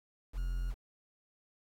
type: tone with quantisation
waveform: triangle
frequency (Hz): 43.65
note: F1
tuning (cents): 0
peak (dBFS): -30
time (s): 0.33-0.75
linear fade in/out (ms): 50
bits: 9
effects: AAC 64 kbps